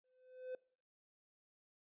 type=tone with exponential growth; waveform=triangle; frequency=510 Hz; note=C5; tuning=44 cents flat; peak=-38 dBFS; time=0.04-0.55 s; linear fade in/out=2 ms; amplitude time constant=110 ms; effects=noise-tail reverb RT60 0.5 s tail -23 dB re dry + resampled to 8000 Hz